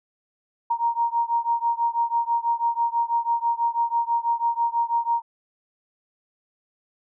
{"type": "beating tone pair", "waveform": "sine", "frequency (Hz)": [932.3, 938.4], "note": ["A#5", "A#5"], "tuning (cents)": [0, 11], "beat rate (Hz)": 6.1, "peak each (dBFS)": [-23, -24], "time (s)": [0.7, 5.22], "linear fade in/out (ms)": 10, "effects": []}